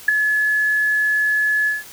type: tone with ADSR envelope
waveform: sine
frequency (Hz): 1709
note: G#6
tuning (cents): +49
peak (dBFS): -7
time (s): 0.08-1.84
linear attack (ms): 6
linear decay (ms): 9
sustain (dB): -8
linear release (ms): 170
effects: white hiss -40 dBFS RMS until 1.92 s